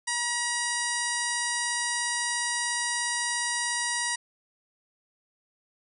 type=harmonic tone; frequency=957 Hz; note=A#5; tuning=45 cents sharp; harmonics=1 / 2 / 3 / 4 / 5 / 6 / 7 / 8 / 9 / 10; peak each=-35 / -31 / -41 / -39 / -36 / -35 / -42 / -38 / -38 / -35 dBFS; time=0.07-4.16 s; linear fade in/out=10 ms; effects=none